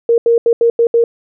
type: tone bursts at uneven times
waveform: sine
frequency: 466.2 Hz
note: A#4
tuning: in tune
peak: -7 dBFS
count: 6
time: 0.09-0.18 / 0.26-0.38 / 0.46-0.53 / 0.61-0.7 / 0.79-0.87 / 0.94-1.04 s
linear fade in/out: 2 ms
effects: none